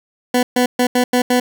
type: tone bursts at uneven times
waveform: 20% pulse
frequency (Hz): 248.3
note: B3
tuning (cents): +9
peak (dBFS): -7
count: 6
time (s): 0.34-0.43 / 0.56-0.66 / 0.79-0.87 / 0.95-1.04 / 1.13-1.22 / 1.3-1.4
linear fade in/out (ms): 5
effects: none